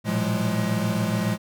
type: tone cluster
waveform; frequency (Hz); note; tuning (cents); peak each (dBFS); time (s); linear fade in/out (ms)
square; 111.3 / 118.5 / 172.3 / 188.5 / 210.4; A2 / A#2 / F3 / F#3 / G#3; +20 / +29 / -23 / +32 / +23; -29 / -32 / -29 / -32 / -27; 0.04-1.38; 50
effects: none